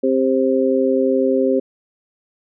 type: harmonic tone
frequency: 131.8 Hz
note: C3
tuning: 13 cents sharp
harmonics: 2 / 3 / 4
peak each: -18 / -18 / -18 dBFS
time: 0.03-1.6 s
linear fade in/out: 10 ms
effects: none